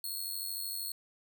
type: tone with amplitude modulation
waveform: 10% pulse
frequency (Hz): 4313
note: C#8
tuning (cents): -48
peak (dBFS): -26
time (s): 0.04-0.92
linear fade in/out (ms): 2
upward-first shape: sine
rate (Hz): 92.9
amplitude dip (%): 65
effects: none